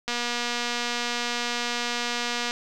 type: click train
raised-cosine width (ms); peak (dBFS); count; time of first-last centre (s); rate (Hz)
0.2; -11; 584; 0.08-2.509; 240
effects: none